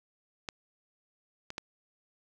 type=clicks; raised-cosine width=0.2 ms; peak=-18 / -22 / -18 dBFS; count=3; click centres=0.488 / 1.504 / 1.581 s; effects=none